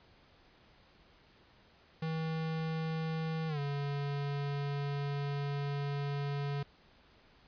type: tone with pitch glide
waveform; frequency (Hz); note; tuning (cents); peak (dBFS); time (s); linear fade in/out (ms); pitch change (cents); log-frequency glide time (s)
square; 160.5 to 142.17; E3 to C#3; -46 to +44; -34; 2.02-6.63; 5; -210; 3.48-3.59
effects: pink hiss -63 dBFS RMS until 7.47 s + resampled to 11025 Hz